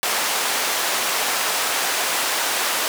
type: band-pass noise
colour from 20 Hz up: pink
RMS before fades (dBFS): -22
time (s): 0.03-2.88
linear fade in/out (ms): 0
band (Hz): 680 to 16000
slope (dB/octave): 12
effects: none